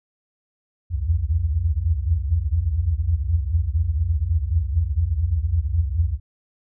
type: tone cluster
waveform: sine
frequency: 64.3 / 79 / 83.9 / 88 Hz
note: C2 / D#2 / E2 / F2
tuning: -30 / +27 / +31 / +14 cents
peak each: -24 dBFS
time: 0.9-6.2 s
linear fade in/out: 50 ms
effects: none